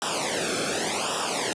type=noise with flanger; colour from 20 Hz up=pink; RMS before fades=-27 dBFS; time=0.02-1.53 s; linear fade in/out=0 ms; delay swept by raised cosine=0.46 to 1.06 ms; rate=0.88 Hz; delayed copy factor=-0.95; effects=high-pass 150 Hz 12 dB/octave + resampled to 22050 Hz